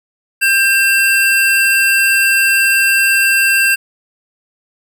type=tone pair together; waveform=square; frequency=1587.8 / 2703 Hz; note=G6 / E7; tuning=+22 / +43 cents; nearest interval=major sixth; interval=921 cents; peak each=-13 dBFS; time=0.41-3.76 s; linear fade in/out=20 ms; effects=none